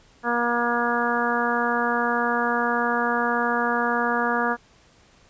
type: harmonic tone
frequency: 238.3 Hz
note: A#3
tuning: 38 cents sharp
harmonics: 1 / 2 / 3 / 4 / 5 / 6 / 7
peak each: -28 / -28 / -28 / -28 / -28 / -28 / -28 dBFS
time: 0.23-4.57 s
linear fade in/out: 50 ms
effects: pink hiss -56 dBFS RMS until 5.29 s + resampled to 16000 Hz